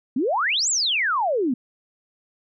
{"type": "exponential two-way sweep", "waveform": "sine", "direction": "up then down", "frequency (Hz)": [230.4, 8000, 230.4], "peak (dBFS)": -19, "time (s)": [0.16, 1.54], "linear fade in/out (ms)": 5, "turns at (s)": 0.69, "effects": []}